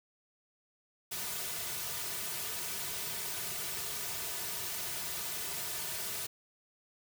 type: noise with comb filter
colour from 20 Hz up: white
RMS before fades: -38 dBFS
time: 1.11-6.27 s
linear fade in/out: 10 ms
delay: 3.7 ms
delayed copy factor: -0.95
effects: none